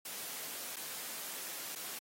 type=noise with dropouts; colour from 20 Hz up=white; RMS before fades=-43 dBFS; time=0.05-1.99 s; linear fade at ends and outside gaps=5 ms; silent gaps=0.761-0.765 / 1.753-1.757 s; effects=high-pass 200 Hz 12 dB/octave + AAC 48 kbps